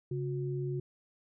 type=tone pair together; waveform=sine; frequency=137.1 / 361.8 Hz; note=C#3 / F#4; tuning=-19 / -39 cents; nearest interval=octave + perfect fourth; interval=1680 cents; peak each=-33 / -37 dBFS; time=0.11-0.8 s; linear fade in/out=5 ms; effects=none